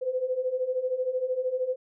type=beating tone pair; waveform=sine; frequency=501 / 514 Hz; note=B4 / C5; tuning=+25 / -31 cents; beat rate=13 Hz; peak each=-31 / -27 dBFS; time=0.01-1.76 s; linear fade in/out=20 ms; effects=none